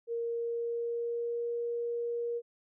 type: tone with pitch glide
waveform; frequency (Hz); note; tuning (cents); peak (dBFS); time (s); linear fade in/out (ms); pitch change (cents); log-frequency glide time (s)
sine; 466.2 to 472.2; A#4 to A#4; 0 to +22; -31; 0.07-2.42; 50; +22; 0.19-1.5
effects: none